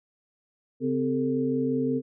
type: tone cluster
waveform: sine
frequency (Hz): 137.8 / 257.3 / 403.8 / 449.5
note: C#3 / C4 / G#4 / A4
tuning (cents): -10 / -29 / -49 / +37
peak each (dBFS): -34 / -25 / -34 / -29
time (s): 0.8-2.02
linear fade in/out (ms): 50
effects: none